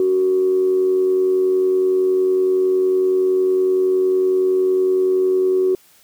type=tone with amplitude modulation; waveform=sine; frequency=373.1 Hz; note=F#4; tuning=14 cents sharp; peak=-11 dBFS; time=0-5.75 s; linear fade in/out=2 ms; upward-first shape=sine; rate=90.8 Hz; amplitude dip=40%; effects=tanh soft clip ceiling -7 dBFS + white hiss -52 dBFS RMS until 6.03 s